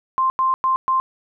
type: tone bursts at uneven times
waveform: sine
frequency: 1050 Hz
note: C6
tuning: 6 cents sharp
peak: -15 dBFS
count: 4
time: 0.18-0.3 / 0.39-0.54 / 0.64-0.76 / 0.88-1 s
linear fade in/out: 0 ms
effects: none